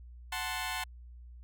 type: chord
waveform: 15% pulse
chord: F# diminished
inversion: none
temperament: equal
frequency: 740 / 880 / 1046.5 Hz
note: F#5 / A5 / C6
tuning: 0 / 0 / 0 cents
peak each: -32 dBFS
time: 0.32-0.84 s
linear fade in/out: 5 ms
effects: added 60 Hz sine -47 dBFS peak until 1.43 s